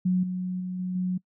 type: tone with level steps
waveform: sine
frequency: 182.9 Hz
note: F#3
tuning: 20 cents flat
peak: -20 / -27 / -29 / -27 / -24 dBFS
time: 0.05-1.18 s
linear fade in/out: 10 ms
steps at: 0.23 / 0.6 / 0.79 / 0.95 s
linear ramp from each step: 5 ms
effects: noise-tail reverb RT60 0.1 s tail -24 dB re dry